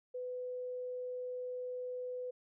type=tone; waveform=sine; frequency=500 Hz; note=B4; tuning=21 cents sharp; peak=-38 dBFS; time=0.14-2.31 s; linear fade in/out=10 ms; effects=none